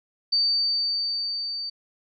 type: tone with level ramp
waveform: sine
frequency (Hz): 4599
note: D8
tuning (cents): -37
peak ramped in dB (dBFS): -18 to -29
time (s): 0.32-1.7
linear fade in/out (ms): 10
effects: none